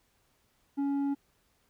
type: tone with low-pass filter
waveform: square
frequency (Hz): 280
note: C#4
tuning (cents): +18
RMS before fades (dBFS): -30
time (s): 0.77-1.15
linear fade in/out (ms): 20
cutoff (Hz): 580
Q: 1.1
effects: pink hiss -71 dBFS RMS until 1.69 s